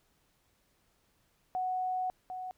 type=tone pair in turn; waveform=sine; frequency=740 / 740 Hz; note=F#5 / F#5; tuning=0 / 0 cents; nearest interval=unison; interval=0 cents; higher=neither; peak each=-30 / -37 dBFS; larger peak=first; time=1.55-2.1 / 2.3-2.51 s; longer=first; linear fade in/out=0 ms; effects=pink hiss -72 dBFS RMS until 2.57 s